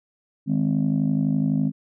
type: chord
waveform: sine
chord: Ab major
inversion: second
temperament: just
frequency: 155.74 / 207.7 / 259.6 Hz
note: Eb3 / Ab3 / C4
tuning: +2 / 0 / -13 cents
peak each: -22 dBFS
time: 0.46-1.72 s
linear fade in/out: 50 ms
effects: tanh soft clip ceiling -13 dBFS